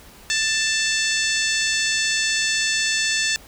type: harmonic tone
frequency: 884 Hz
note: A5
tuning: 8 cents sharp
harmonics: 2 / 3 / 4 / 5 / 6 / 7 / 8 / 9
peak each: -24 / -26 / -27 / -28 / -29 / -29 / -30 / -31 dBFS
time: 0.3-3.36 s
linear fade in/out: 0 ms
effects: pink hiss -46 dBFS RMS until 3.47 s